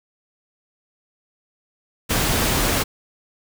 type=noise; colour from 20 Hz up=pink; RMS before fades=-20 dBFS; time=2.09-2.84 s; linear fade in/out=20 ms; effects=none